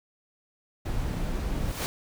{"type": "noise", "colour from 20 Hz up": "brown", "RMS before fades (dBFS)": -29, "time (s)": [0.85, 1.72], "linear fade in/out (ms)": 10}
{"type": "noise with exponential growth", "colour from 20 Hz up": "pink", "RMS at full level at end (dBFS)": -28, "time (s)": [1.42, 1.86], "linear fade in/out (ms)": 0, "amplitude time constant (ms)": 95}
{"effects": []}